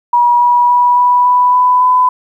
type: tone with pitch steps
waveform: sine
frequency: 963 / 969.7 / 976.4 / 983.2 / 990.1 / 997 / 1003.9 Hz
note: B5 / B5 / B5 / B5 / B5 / B5 / B5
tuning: -44 / -32 / -20 / -8 / +4 / +16 / +28 cents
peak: -6 dBFS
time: 0.13-2.09 s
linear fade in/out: 5 ms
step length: 280 ms
effects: 8-bit